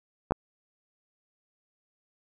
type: clicks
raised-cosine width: 1 ms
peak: -12 dBFS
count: 2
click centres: 0.309 / 0.321 s
effects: 9-bit